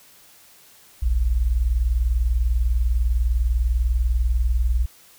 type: tone pair together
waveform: sine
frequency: 40.25 / 60.3 Hz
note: E1 / B1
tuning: -41 / -41 cents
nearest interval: perfect fifth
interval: 700 cents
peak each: -23 / -18 dBFS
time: 1.02-4.86 s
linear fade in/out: 10 ms
effects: white hiss -51 dBFS RMS until 5.18 s